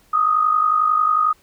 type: tone with amplitude modulation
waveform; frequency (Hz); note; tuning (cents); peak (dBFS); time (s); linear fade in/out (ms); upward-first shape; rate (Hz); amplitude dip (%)
sine; 1244.5; D#6; 0; -11; 0.13-1.33; 10; sine; 51.1; 65
effects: pink hiss -56 dBFS RMS until 1.42 s